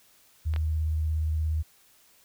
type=tone with vibrato; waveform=sine; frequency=78.3 Hz; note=D#2; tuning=11 cents sharp; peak=-24 dBFS; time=0.45-1.63 s; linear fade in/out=20 ms; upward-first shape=sine; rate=17 Hz; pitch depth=21 cents each way
type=clicks; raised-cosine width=0.3 ms; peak=-25 / -21 dBFS; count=2; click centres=0.538 / 0.562 s
effects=white hiss -60 dBFS RMS until 2.24 s